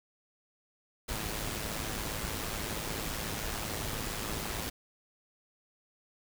pink noise with amplitude modulation, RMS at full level -34 dBFS, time 1.08-4.7 s, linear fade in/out 10 ms, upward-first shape sine, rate 107 Hz, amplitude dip 50%, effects none

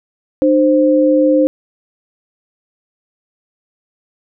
sine tone pair together, 302.2 / 523.3 Hz, D4 / C5, +50 / 0 cents, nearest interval minor seventh, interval 950 cents, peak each -11 dBFS, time 0.42-1.47 s, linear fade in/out 0 ms, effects none

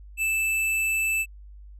square tone, 2637 Hz, E7, in tune, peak -23 dBFS, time 0.17-1.26 s, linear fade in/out 50 ms, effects added 50 Hz sine -42 dBFS peak until 1.79 s + resampled to 32000 Hz

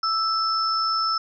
sine tone pair together, 1318.5 / 5274 Hz, E6 / E8, 0 / 0 cents, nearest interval 2 octaves, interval 2400 cents, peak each -22 / -25 dBFS, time 0.03-1.18 s, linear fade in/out 5 ms, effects none

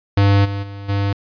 square tone with level steps, 99.9 Hz, G2, 33 cents sharp, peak -11 / -22 / -30 / -17 dBFS, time 0.17-1.13 s, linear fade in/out 5 ms, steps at 0.44 / 0.62 / 0.88 s, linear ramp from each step 20 ms, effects resampled to 11025 Hz

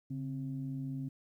sine tone pair together, 140 / 264.3 Hz, C#3 / C4, +18 / +18 cents, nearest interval major seventh, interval 1100 cents, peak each -37 / -39 dBFS, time 0.1-1.09 s, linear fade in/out 10 ms, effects tanh soft clip ceiling -28 dBFS + 12-bit

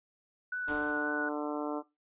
sine tone with vibrato, 1480 Hz, F#6, in tune, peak -32 dBFS, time 0.52-1.29 s, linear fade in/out 5 ms, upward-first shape triangle, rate 3.8 Hz, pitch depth 15 cents each way
harmonic tone, 148.6 Hz, D3, 21 cents sharp, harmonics 2 / 3 / 4 / 5 / 6 / 7 / 8 / 9, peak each -34 / -38 / -40 / -42 / -44 / -45 / -46 / -47 dBFS, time 0.67-1.83 s, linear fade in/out 50 ms
pink noise with exponential decay, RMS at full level -45 dBFS, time 0.68-1.47 s, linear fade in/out 1 ms, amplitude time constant 170 ms
effects noise-tail reverb RT60 0.2 s tail -17 dB re dry + resampled to 8000 Hz

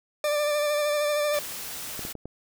40% pulse tone with vibrato, 592 Hz, D5, 14 cents sharp, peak -22 dBFS, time 0.24-1.39 s, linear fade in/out 2 ms, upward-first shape sine, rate 13 Hz, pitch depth 24 cents each way
white noise, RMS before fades -36 dBFS, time 1.33-2.13 s, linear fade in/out 10 ms
clicks, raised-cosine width 2 ms, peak -23 dBFS, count 4, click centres 1.993 / 2.051 / 2.153 / 2.256 s
effects none

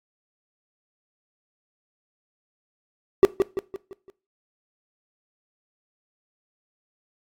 triangle tone with echo, 384.9 Hz, G4, 32 cents flat, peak -6 dBFS, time 3.23-3.25 s, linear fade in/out 0 ms, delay 170 ms, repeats 5, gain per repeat -7 dB, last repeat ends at 4.1 s, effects noise-tail reverb RT60 0.3 s tail -19 dB re dry + AAC 48 kbps

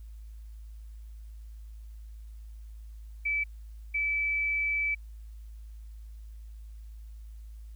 sine tone bursts at uneven times, 2308 Hz, D7, 31 cents flat, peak -26 dBFS, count 2, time 3.25-3.44 / 3.94-4.95 s, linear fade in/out 10 ms, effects added 54 Hz sine -42 dBFS peak until 7.75 s + white hiss -69 dBFS RMS until 7.75 s

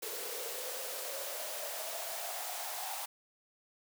white noise with high-pass filter sweep, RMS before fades -40 dBFS, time 0.02-3.06 s, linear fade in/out 10 ms, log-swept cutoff 440 to 800 Hz, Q 7.2, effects none

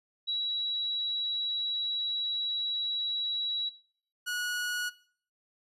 sine / sawtooth tone pair in turn, 3896 / 1459.4 Hz, B7 / F#6, -24 / -24 cents, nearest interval octave + perfect fourth, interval 1700 cents, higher first, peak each -28 dBFS, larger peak neither, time 0.27-3.7 / 4.26-4.9 s, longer first, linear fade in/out 20 ms, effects noise-tail reverb RT60 0.5 s tail -18 dB re dry + resampled to 32000 Hz

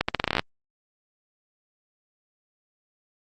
accelerating click train, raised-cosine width 0.3 ms, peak -6 dBFS, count 12, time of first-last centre 0.01-0.394 s, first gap 75 ms, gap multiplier 0.83, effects Opus 48 kbps

